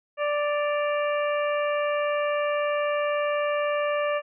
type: harmonic tone with a mistuned harmonic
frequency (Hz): 587.3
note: D5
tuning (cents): 0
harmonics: 1 / 2 / 3 / 4 / 5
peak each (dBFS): -24 / -30 / -34 / -36 / -38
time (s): 0.17-4.22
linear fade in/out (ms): 50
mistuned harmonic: 5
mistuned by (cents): -90
effects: none